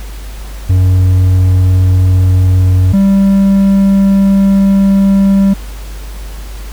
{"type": "tone pair in turn", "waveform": "triangle", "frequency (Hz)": [92.5, 196], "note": ["F#2", "G3"], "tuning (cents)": [0, 0], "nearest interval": "octave + minor second", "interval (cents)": 1300, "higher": "second", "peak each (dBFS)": -3, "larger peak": "neither", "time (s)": [[0.69, 2.93], [2.93, 5.54]], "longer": "second", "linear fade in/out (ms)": 10, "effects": ["added 50 Hz sine -22 dBFS peak until 6.72 s", "pink hiss -34 dBFS RMS until 6.72 s"]}